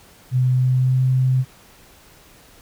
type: tone with pitch glide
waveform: sine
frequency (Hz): 127.3 to 129.45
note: C3 to C3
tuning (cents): -47 to -18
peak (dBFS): -14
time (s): 0.31-1.45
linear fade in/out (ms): 50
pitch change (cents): +29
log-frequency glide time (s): 0.51-1.01
effects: pink hiss -49 dBFS RMS until 2.61 s